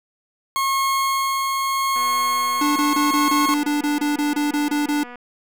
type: tone with tremolo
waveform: 40% pulse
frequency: 1085 Hz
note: C#6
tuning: 37 cents flat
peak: -17 dBFS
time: 0.56-3.54 s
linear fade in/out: 0 ms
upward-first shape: sine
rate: 0.79 Hz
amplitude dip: 25%
type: click train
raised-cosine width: 0.5 ms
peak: -24 dBFS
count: 781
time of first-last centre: 1.96-5.157 s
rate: 244 Hz
type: tone bursts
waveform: square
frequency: 293.7 Hz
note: D4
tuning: in tune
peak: -19 dBFS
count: 14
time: 2.61-5.035 s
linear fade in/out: 5 ms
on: 150 ms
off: 25 ms
effects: none